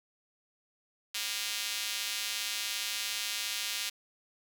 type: tone with high-pass filter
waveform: square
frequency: 108.6 Hz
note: A2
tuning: 22 cents flat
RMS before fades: -35 dBFS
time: 1.14-3.9 s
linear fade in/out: 10 ms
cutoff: 3200 Hz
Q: 1.2
effects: 9-bit